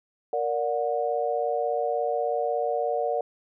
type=chord; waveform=sine; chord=Bb augmented; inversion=none; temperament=just; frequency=466.2 / 582.7 / 728.4 Hz; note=Bb4 / D5 / F#5; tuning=0 / -14 / -27 cents; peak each=-28 dBFS; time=0.33-3.21 s; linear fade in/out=2 ms; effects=none